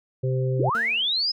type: harmonic tone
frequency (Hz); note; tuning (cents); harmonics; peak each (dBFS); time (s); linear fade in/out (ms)
129.8; C3; -13; 1 / 3 / 4; -22 / -29 / -31; 0.23-0.7; 10
type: linear sweep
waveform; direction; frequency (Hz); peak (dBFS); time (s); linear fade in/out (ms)
sine; up; 239 to 5160; -21; 0.59-1.32; 10
type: tone with exponential decay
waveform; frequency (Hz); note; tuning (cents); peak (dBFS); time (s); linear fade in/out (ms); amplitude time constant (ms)
20% pulse; 228.3; A#3; -36; -27; 0.75-1.26; 0; 110
effects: none